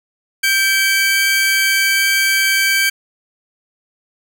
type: tone pair together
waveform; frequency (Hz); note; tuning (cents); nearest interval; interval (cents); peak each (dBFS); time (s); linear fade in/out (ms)
sawtooth; 1574.7 / 2297; G6 / D7; +7 / -39; perfect fifth; 654; -12; 0.43-2.9; 10
effects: none